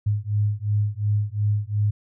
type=beating tone pair; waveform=sine; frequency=102.9 / 105.7 Hz; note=G#2 / G#2; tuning=-16 / +31 cents; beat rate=2.8 Hz; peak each=-23 dBFS; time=0.06-1.91 s; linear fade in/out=10 ms; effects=none